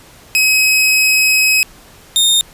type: tone pair in turn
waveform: sawtooth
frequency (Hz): 2546 / 3662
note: D#7 / A#7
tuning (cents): +39 / -32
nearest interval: tritone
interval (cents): 629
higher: second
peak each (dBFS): -6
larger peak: neither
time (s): 0.35-1.63 / 2.16-2.41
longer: first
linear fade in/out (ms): 0
effects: pink hiss -42 dBFS RMS until 2.53 s + resampled to 32000 Hz